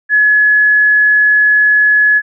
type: tone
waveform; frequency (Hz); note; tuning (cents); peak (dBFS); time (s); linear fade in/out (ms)
sine; 1698; G#6; +38; -6; 0.09-2.22; 50
effects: none